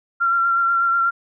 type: tone with vibrato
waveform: sine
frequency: 1371 Hz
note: F6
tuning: 32 cents flat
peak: -15 dBFS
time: 0.2-1.11 s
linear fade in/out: 20 ms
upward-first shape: sine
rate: 8.2 Hz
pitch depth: 21 cents each way
effects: none